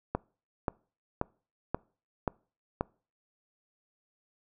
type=click train; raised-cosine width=1 ms; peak=-14 dBFS; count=6; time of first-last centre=0.15-2.81 s; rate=1.88 Hz; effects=noise-tail reverb RT60 0.4 s tail -25 dB re dry